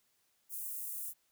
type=high-pass noise; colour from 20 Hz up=white; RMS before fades=-41 dBFS; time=0.49-1.14 s; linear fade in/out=50 ms; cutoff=9100 Hz; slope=24 dB/octave; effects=white hiss -75 dBFS RMS until 1.31 s